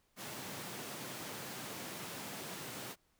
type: high-pass noise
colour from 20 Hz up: pink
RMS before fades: -45 dBFS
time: 0.16-2.96 s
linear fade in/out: 50 ms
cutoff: 130 Hz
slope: 24 dB/octave
effects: pink hiss -75 dBFS RMS until 3.19 s